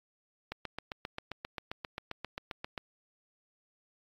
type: click train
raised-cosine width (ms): 0.3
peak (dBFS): -21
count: 18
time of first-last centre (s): 0.52-2.778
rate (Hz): 7.53
effects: AAC 32 kbps